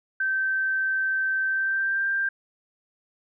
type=tone with pitch glide; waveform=sine; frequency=1551 to 1584.5 Hz; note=G6 to G6; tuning=-19 to +18 cents; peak=-22 dBFS; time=0.2-2.29 s; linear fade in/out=5 ms; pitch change=+37 cents; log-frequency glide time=1.46-2.06 s; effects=none